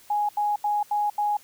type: tone bursts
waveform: sine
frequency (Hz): 830.6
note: G#5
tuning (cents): 0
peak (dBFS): -21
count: 5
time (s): 0.1-1.37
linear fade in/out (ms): 5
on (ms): 190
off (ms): 80
effects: white hiss -53 dBFS RMS until 1.43 s